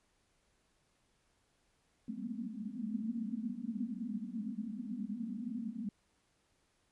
pink band-pass noise, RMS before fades -40 dBFS, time 2.08-5.89 s, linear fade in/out 2 ms, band 200 to 250 Hz, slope 96 dB/octave, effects pink hiss -75 dBFS RMS until 6.91 s + resampled to 24000 Hz

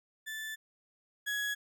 35% pulse tone pair in turn, 1755 / 1673.9 Hz, A6 / G#6, -5 / +13 cents, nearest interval minor second, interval 82 cents, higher first, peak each -36 / -30 dBFS, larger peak second, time 0.26-0.56 / 1.26-1.55 s, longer first, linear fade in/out 20 ms, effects none

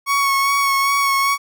30% pulse tone with vibrato, 1108.7 Hz, C#6, in tune, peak -12 dBFS, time 0.06-1.38 s, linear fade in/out 50 ms, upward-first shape sine, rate 2.5 Hz, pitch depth 21 cents each way, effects none

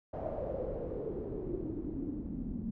pink noise with low-pass filter sweep, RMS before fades -38 dBFS, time 0.13-2.71 s, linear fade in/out 10 ms, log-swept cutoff 660 to 220 Hz, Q 5.8, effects none

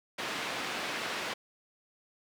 white band-pass noise, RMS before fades -36 dBFS, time 0.18-1.34 s, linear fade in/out 10 ms, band 180 to 2900 Hz, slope 12 dB/octave, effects none

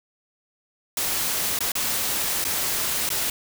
white noise with dropouts, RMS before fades -25 dBFS, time 0.97-3.3 s, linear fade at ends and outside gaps 2 ms, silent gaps 1.589-1.605 / 1.719-1.753 / 2.442-2.45 / 3.091-3.102 s, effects none

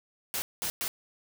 white noise bursts at uneven times, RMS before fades -32 dBFS, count 3, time 0.34-0.42 / 0.62-0.7 / 0.81-0.88 s, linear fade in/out 0 ms, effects none

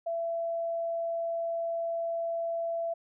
sine tone, 670 Hz, E5, 28 cents sharp, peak -29 dBFS, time 0.06-2.94 s, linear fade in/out 10 ms, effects none

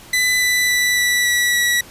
sawtooth tone with pitch steps, 2000 / 1987.3 / 1974.7 / 1962.2 / 1949.8 / 1937.5 Hz, B6 / B6 / B6 / B6 / B6 / B6, +21 / +10 / -1 / -12 / -23 / -34 cents, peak -11 dBFS, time 0.13-1.81 s, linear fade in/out 5 ms, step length 280 ms, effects pink hiss -41 dBFS RMS until 1.9 s + resampled to 32000 Hz

